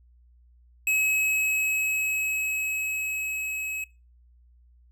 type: tone with level ramp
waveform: square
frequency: 2563 Hz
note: E7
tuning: 49 cents flat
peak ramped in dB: -22 to -31 dBFS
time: 0.87-3.84 s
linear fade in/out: 2 ms
effects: noise-tail reverb RT60 0.3 s tail -23 dB re dry + added 60 Hz sine -54 dBFS peak until 4.91 s

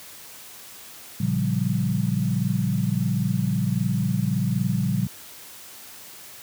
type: chord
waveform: sine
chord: G half-diminished seventh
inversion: first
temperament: equal with one note detuned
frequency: 114.87 / 138.59 / 174.61 / 196 Hz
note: Bb2 / Db3 / F3 / G3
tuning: -25 / 0 / 0 / 0 cents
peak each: -26 dBFS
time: 1.2-5.07 s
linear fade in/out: 5 ms
effects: white hiss -43 dBFS RMS until 6.42 s + high-pass 60 Hz 12 dB/octave

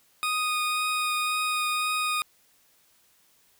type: tone with vibrato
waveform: 20% pulse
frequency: 1240 Hz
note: D#6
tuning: 6 cents flat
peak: -20 dBFS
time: 0.23-2.22 s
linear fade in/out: 0 ms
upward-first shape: triangle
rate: 1.9 Hz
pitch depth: 11 cents each way
effects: white hiss -63 dBFS RMS until 3.59 s

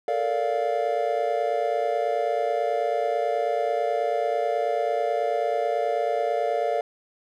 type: chord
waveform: triangle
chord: Bb major seventh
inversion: third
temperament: just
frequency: 437 / 466.2 / 582.7 / 699.2 Hz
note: A4 / Bb4 / D5 / F5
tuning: -12 / 0 / -14 / +2 cents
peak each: -29 / -27 / -25 / -24 dBFS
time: 0.08-6.81 s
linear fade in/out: 2 ms
effects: none

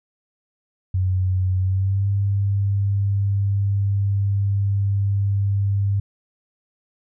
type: tone with pitch glide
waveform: sine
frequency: 93 to 99.67 Hz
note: F#2 to G2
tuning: +9 to +29 cents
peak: -17 dBFS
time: 0.94-6 s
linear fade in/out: 5 ms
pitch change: +120 cents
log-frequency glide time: 1.58-2.08 s
effects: none

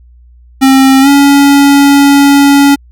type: tone with pitch glide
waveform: square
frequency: 267.1 to 281.4 Hz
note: C4 to C#4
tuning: +36 to +26 cents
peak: -3 dBFS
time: 0.61-2.76 s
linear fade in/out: 20 ms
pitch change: +90 cents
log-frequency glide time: 1.01-1.08 s
effects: added 60 Hz sine -36 dBFS peak until 2.91 s

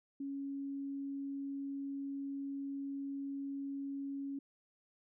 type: tone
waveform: sine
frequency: 277.2 Hz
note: C#4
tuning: in tune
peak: -38 dBFS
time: 0.2-4.39 s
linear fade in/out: 5 ms
effects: none

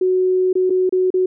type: tone with dropouts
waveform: sine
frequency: 370 Hz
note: F#4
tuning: in tune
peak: -13 dBFS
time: 0.01-1.26 s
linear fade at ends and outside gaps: 5 ms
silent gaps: 0.53-0.553 / 0.698-0.703 / 0.894-0.924 / 1.104-1.14 s
effects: none

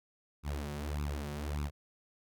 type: tone with flanger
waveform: sawtooth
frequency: 73 Hz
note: D2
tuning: 10 cents flat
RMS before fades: -37 dBFS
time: 0.43-1.71 s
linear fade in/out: 50 ms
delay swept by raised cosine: 0.78 to 5.48 ms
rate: 1.7 Hz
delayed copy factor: +0.9
effects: none

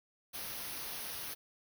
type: band-stop noise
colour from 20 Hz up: white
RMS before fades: -42 dBFS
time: 0.33-1.35 s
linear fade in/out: 20 ms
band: 6300 to 9000 Hz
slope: 96 dB/octave
effects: none

